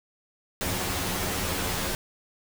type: noise with comb filter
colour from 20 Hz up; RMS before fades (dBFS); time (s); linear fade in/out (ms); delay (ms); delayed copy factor
pink; -29; 0.61-1.95; 0; 11; +0.85
effects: none